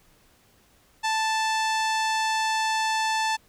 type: tone with low-pass filter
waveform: sawtooth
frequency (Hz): 880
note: A5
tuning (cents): 0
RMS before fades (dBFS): -25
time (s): 1.03-3.37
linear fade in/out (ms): 20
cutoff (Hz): 6700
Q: 1.1
effects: pink hiss -60 dBFS RMS until 3.48 s